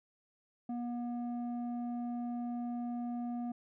square tone with low-pass filter, 240.4 Hz, B3, 46 cents flat, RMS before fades -38 dBFS, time 0.69-3.52 s, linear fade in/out 5 ms, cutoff 550 Hz, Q 4.1, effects none

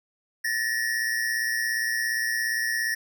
square tone pair together, 1760 / 1877.3 Hz, A6 / A#6, 0 / +12 cents, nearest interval minor second, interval 112 cents, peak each -28 / -28 dBFS, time 0.44-2.95 s, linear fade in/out 10 ms, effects none

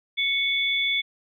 sine tone pair together, 2217 / 3464 Hz, C#7 / A7, 0 / -28 cents, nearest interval minor sixth, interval 772 cents, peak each -24 dBFS, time 0.17-1.02 s, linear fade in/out 20 ms, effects none

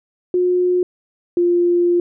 sine tone pair in turn, 360 / 349.3 Hz, F#4 / F4, -47 / 0 cents, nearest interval minor second, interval 53 cents, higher first, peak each -13 / -12 dBFS, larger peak second, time 0.34-0.83 / 1.37-2 s, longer second, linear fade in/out 2 ms, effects none

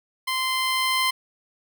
15% pulse tone with level ramp, 1039 Hz, C6, 12 cents flat, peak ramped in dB -17 to -13 dBFS, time 0.27-1.11 s, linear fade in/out 10 ms, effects none

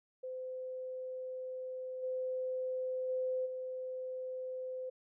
sine tone with level steps, 513 Hz, C5, 34 cents flat, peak -39 / -34 / -32 / -38 dBFS, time 0.23-4.9 s, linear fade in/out 10 ms, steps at 2.02 / 3.08 / 3.45 s, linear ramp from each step 20 ms, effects none

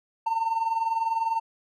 triangle tone with tremolo, 905 Hz, A5, 48 cents sharp, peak -17 dBFS, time 0.26-1.4 s, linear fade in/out 10 ms, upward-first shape triangle, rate 20 Hz, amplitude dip 80%, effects tanh soft clip ceiling -17 dBFS

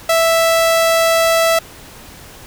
sawtooth tone, 659.3 Hz, E5, in tune, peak -7 dBFS, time 0.09-1.59 s, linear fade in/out 5 ms, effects pink hiss -38 dBFS RMS until 2.46 s

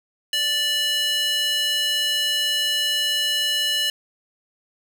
square tone with high-pass filter, 587.3 Hz, D5, in tune, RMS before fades -22 dBFS, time 0.33-3.9 s, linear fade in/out 2 ms, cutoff 2700 Hz, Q 3, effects none

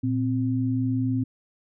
sine tone pair together, 115.8 / 260 Hz, A#2 / C4, -11 / -11 cents, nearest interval octave + major second, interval 1400 cents, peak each -25 / -24 dBFS, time 0.03-1.24 s, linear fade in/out 10 ms, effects none

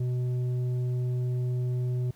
triangle tone with tanh clipping, 124.7 Hz, B2, 17 cents sharp, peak -27 dBFS, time 0-2.11 s, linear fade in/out 5 ms, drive 11 dB, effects pink hiss -61 dBFS RMS until 2.15 s

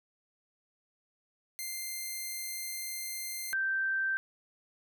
5% pulse / sine tone pair in turn, 2093 / 1562.1 Hz, C7 / G6, 0 / -7 cents, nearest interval perfect fourth, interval 507 cents, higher first, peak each -26 / -28 dBFS, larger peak first, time 1.59-3.53 / 3.53-4.17 s, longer first, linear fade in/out 0 ms, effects none

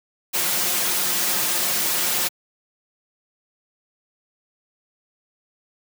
white noise with comb filter, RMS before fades -22 dBFS, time 0.33-2.29 s, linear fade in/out 20 ms, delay 5.6 ms, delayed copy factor +0.75, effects high-pass 150 Hz 12 dB/octave

